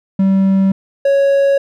triangle tone pair in turn, 192.9 / 554.5 Hz, G3 / C#5, -28 / 0 cents, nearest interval octave + tritone, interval 1828 cents, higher second, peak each -7 dBFS, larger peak neither, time 0.19-0.72 / 1.05-1.58 s, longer neither, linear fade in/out 5 ms, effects none

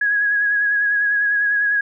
sine tone with vibrato, 1661.2 Hz, G#6, in tune, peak -15 dBFS, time 0.01-1.81 s, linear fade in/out 5 ms, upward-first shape sine, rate 10 Hz, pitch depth 30 cents each way, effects none

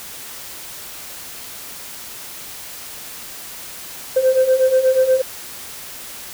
sine beating tone pair, 514 / 522.3 Hz, C5 / C5, -31 / -3 cents, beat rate 8.3 Hz, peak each -16 / -12 dBFS, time 4.16-5.22 s, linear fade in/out 10 ms, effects tanh soft clip ceiling -8 dBFS + white hiss -34 dBFS RMS until 6.33 s

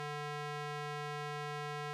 square tone with band-pass filter, 147.7 Hz, D3, 10 cents sharp, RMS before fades -41 dBFS, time 0-1.93 s, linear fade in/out 0 ms, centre 1400 Hz, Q 0.56, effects none

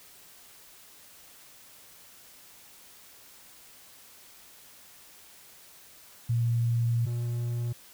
sine / triangle tone pair in turn, 117.5 / 119.35 Hz, A#2 / A#2, +14 / +41 cents, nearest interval unison, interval 27 cents, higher second, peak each -23 / -26 dBFS, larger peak first, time 6.29-7.06 / 7.06-7.73 s, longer first, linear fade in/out 10 ms, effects white hiss -53 dBFS RMS until 7.93 s

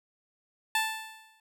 15% pulse tone with exponential decay, 880 Hz, A5, in tune, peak -17 dBFS, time 0.75-1.4 s, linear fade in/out 2 ms, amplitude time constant 140 ms, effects none

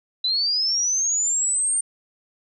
sine linear sweep, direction up, 3949 to 8870 Hz, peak -19 dBFS, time 0.24-1.81 s, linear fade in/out 5 ms, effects none

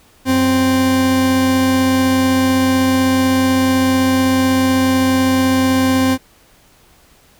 40% pulse tone pair together, 92.5 / 261.6 Hz, F#2 / C4, 0 / 0 cents, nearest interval octave + tritone, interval 1800 cents, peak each -22 / -11 dBFS, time 0.25-6.18 s, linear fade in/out 50 ms, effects pink hiss -50 dBFS RMS until 7.39 s

